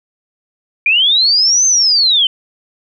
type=linear two-way sweep; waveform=sine; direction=up then down; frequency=2349 to 6300 to 3013 Hz; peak=-8 dBFS; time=0.86-2.27 s; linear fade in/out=2 ms; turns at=1.66 s; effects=none

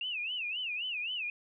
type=tone with vibrato; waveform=sine; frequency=2709 Hz; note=E7; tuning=47 cents sharp; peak=-33 dBFS; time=0.01-1.3 s; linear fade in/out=2 ms; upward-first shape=sine; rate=3.8 Hz; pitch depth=200 cents each way; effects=none

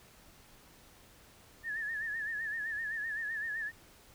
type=tone with vibrato; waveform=sine; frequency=1760 Hz; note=A6; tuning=in tune; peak=-34 dBFS; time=1.63-3.72 s; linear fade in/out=50 ms; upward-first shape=sine; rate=7.8 Hz; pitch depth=86 cents each way; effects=pink hiss -59 dBFS RMS until 4.14 s

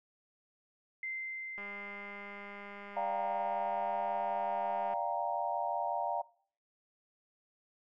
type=tone with exponential decay; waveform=sine; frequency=2080 Hz; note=C7; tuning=11 cents flat; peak=-36 dBFS; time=1.03-5.13 s; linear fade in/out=2 ms; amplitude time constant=890 ms
type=click train; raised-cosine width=0.5 ms; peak=-34 dBFS; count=679; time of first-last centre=1.58-4.936 s; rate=202 Hz
type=chord; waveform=sine; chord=G minor seventh; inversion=second; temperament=equal; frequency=587.3 / 698.5 / 784 / 932.3 Hz; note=D5 / F5 / G5 / Bb5; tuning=0 / 0 / 0 / 0 cents; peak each=-39 / -36 / -38 / -36 dBFS; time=2.96-6.22 s; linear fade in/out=10 ms
effects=noise-tail reverb RT60 0.5 s tail -21 dB re dry

